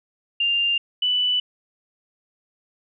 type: tone pair in turn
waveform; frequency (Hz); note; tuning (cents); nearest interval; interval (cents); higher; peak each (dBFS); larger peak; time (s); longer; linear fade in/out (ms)
sine; 2795 / 2979; F7 / F#7; +1 / +11; minor second; 110; second; -18; neither; 0.4-0.78 / 1.02-1.4; neither; 5
effects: none